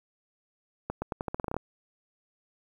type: accelerating click train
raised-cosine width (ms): 1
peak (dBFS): -17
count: 12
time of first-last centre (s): 0.9-1.566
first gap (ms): 120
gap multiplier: 0.85
effects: 9-bit